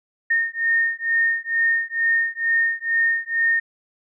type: beating tone pair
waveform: sine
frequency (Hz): 1833 / 1835.2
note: A#6 / A#6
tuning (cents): -30 / -28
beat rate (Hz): 2.2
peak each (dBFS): -21 / -21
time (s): 0.3-3.6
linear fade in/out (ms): 10
effects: none